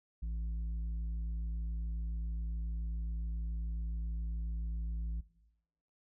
triangle tone with tanh clipping, 55.8 Hz, A1, 25 cents sharp, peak -36 dBFS, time 0.22-5.21 s, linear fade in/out 10 ms, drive 10 dB, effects noise-tail reverb RT60 0.9 s tail -18 dB re dry

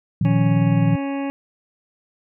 sine chord, Bb suspended fourth, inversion none, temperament just, 116.54 / 155.39 / 174.81 Hz, Bb2 / Eb3 / F3, 0 / -2 / +2 cents, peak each -19 dBFS, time 0.21-0.96 s, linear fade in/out 5 ms
harmonic tone, 277.2 Hz, C#4, in tune, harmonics 1 / 2 / 3 / 4 / 6 / 7 / 8 / 9 / 10, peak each -23 / -31 / -33 / -39 / -43 / -44 / -44 / -42 / -43 dBFS, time 0.25-1.3 s, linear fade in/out 0 ms
effects none

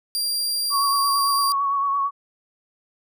sawtooth tone, 4759 Hz, D8, 22 cents sharp, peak -19 dBFS, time 0.15-1.52 s, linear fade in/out 0 ms
sine tone with vibrato, 1115 Hz, C#6, 10 cents sharp, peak -19 dBFS, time 0.7-2.11 s, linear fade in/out 50 ms, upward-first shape sine, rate 8.9 Hz, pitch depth 27 cents each way
effects none

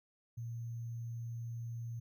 sine tone with sample-and-hold, 116.54 Hz, A#2, in tune, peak -39 dBFS, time 0.37-2 s, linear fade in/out 10 ms, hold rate 6300 Hz, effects none

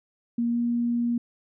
sine tone with pitch glide, 235.6 to 237.5 Hz, A#3 to A#3, +19 to +33 cents, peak -22 dBFS, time 0.38-1.18 s, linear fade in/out 5 ms, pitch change +14 cents, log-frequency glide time 0.51-0.57 s, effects none

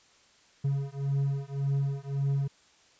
triangle beating tone pair, 138 / 139.8 Hz, C#3 / C#3, -7 / +15 cents, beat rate 1.8 Hz, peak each -28 dBFS, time 0.64-2.48 s, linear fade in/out 10 ms, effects white hiss -61 dBFS RMS until 2.99 s + resampled to 16000 Hz

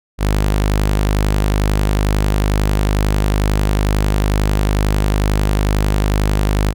sawtooth tone, 51.1 Hz, G#1, 27 cents flat, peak -9 dBFS, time 0.18-6.74 s, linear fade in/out 50 ms, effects none

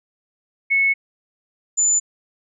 sine tone pair in turn, 2200 / 7033 Hz, C#7 / A8, -14 / -2 cents, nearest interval octave + minor sixth, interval 2012 cents, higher second, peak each -14 dBFS, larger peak neither, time 0.7-0.94 / 1.77-2 s, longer first, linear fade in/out 20 ms, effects none

